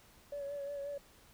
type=tone with vibrato; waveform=sine; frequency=567 Hz; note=C#5; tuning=39 cents sharp; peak=-37 dBFS; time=0.32-0.98 s; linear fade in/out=5 ms; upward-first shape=sine; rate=5.6 Hz; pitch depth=31 cents each way; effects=tanh soft clip ceiling -34 dBFS + pink hiss -62 dBFS RMS until 1.33 s